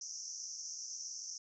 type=band-pass noise; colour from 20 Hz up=pink; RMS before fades=-45 dBFS; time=0.01-1.38 s; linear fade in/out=2 ms; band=5500 to 6300 Hz; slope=96 dB/octave; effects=none